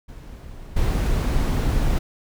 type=noise with level steps; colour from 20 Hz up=brown; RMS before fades=-38 / -20 dBFS; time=0.08-1.99 s; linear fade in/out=10 ms; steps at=0.76 s; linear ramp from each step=10 ms; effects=none